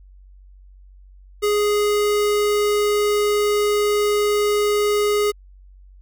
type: tone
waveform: square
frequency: 415.3 Hz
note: G#4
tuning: in tune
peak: -17 dBFS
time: 1.42-5.32 s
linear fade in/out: 20 ms
effects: added 47 Hz sine -43 dBFS peak until 6.01 s